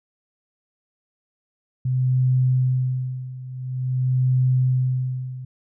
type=tone with tremolo; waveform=sine; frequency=128.2 Hz; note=C3; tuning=35 cents flat; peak=-15 dBFS; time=1.85-5.45 s; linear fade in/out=5 ms; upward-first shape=sine; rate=0.48 Hz; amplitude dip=85%; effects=none